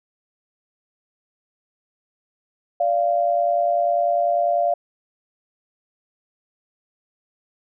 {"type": "tone pair together", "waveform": "sine", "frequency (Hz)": [581.9, 692], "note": ["D5", "F5"], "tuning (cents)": [-16, -16], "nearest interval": "minor third", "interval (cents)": 300, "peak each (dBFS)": [-22, -18], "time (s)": [2.8, 4.74], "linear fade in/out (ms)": 5, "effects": []}